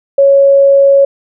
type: tone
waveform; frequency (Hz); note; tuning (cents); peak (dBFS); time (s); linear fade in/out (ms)
sine; 554; C#5; -1; -3; 0.18-1.05; 5
effects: none